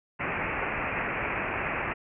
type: low-pass noise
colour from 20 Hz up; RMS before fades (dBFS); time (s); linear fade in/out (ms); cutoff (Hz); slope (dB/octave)
white; -31; 0.19-1.94; 20; 2600; 96
effects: none